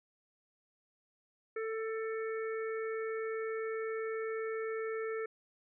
harmonic tone, 443.8 Hz, A4, 15 cents sharp, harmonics 1 / 3 / 4 / 5, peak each -35 / -45 / -47 / -49 dBFS, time 1.56-5.26 s, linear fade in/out 5 ms, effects none

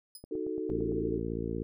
5% pulse tone with exponential decay, 5020 Hz, D#8, 15 cents sharp, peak -35 dBFS, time 0.15-0.25 s, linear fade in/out 2 ms, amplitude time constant 21 ms
click train, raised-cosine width 2 ms, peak -32 dBFS, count 7, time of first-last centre 0.24-0.92 s, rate 8.82 Hz
sine chord, D# diminished, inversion none, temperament equal, 311.1 / 370 / 440 Hz, D#4 / F#4 / A4, 0 / 0 / 0 cents, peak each -36 dBFS, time 0.31-1.19 s, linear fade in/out 5 ms
harmonic tone, 56.6 Hz, A1, 50 cents sharp, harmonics 1 / 2 / 3 / 4 / 5 / 6 / 7 / 8, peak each -40 / -40 / -40 / -40 / -40 / -40 / -40 / -40 dBFS, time 0.7-1.63 s, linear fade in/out 0 ms
effects none

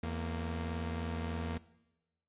sawtooth tone pair together, 83.51 / 231.6 Hz, E2 / A#3, +23 / -11 cents, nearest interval octave + tritone, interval 1766 cents, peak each -33 / -36 dBFS, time 0.03-1.58 s, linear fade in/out 5 ms, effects noise-tail reverb RT60 1.0 s tail -20 dB re dry + resampled to 8000 Hz

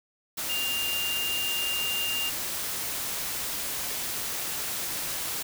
sine tone in noise, 2800 Hz, F7, 4 cents sharp, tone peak -28 dBFS, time 0.49-2.3 s, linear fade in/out 10 ms, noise white, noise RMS -32 dBFS, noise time 0.37-5.43 s, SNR +1 dB, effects none

